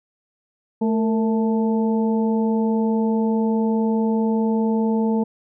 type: harmonic tone with a mistuned harmonic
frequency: 220 Hz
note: A3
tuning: in tune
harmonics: 1 / 2 / 3 / 4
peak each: -18 / -24 / -34 / -30 dBFS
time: 0.81-5.24 s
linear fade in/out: 10 ms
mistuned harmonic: 2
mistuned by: +59 cents
effects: none